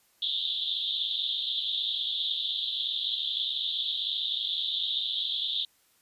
pink band-pass noise, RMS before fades -31 dBFS, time 0.22-5.65 s, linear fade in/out 2 ms, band 3300 to 3800 Hz, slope 96 dB/octave, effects white hiss -66 dBFS RMS until 6.01 s + resampled to 32000 Hz

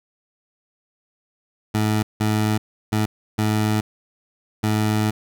20% pulse tone bursts at uneven times, 107.4 Hz, A2, 41 cents flat, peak -13 dBFS, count 5, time 1.74-2.03 / 2.2-2.58 / 2.92-3.06 / 3.38-3.81 / 4.63-5.11 s, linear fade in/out 10 ms, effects none

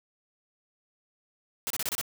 white noise bursts, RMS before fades -31 dBFS, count 6, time 1.67-2.013 s, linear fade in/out 0 ms, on 33 ms, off 29 ms, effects none

